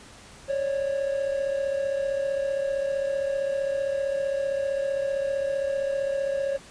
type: tone pair together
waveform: triangle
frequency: 548 / 583.4 Hz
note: C#5 / D5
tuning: -20 / -12 cents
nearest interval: minor second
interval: 108 cents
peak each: -23 / -30 dBFS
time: 0.48-6.58 s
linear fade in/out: 20 ms
effects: pink hiss -48 dBFS RMS until 6.7 s + resampled to 22050 Hz